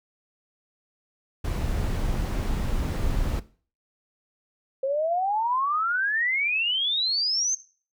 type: noise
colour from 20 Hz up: brown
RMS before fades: -26 dBFS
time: 1.44-3.4 s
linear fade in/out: 10 ms
type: exponential sweep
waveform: sine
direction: up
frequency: 525 to 6390 Hz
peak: -22 dBFS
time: 4.83-7.55 s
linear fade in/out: 5 ms
effects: noise-tail reverb RT60 0.4 s tail -17 dB re dry